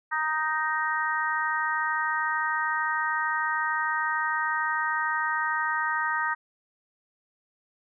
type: harmonic tone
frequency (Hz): 311.1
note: D#4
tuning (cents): 0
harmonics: 3 / 4 / 5 / 6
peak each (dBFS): -30 / -30 / -30 / -30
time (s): 0.11-6.35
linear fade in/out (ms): 20
effects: none